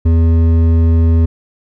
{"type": "tone with hard clipping", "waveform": "triangle", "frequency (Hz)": 82.41, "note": "E2", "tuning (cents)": 0, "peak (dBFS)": -9, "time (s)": [0.05, 1.26], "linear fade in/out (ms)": 10, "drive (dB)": 13, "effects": []}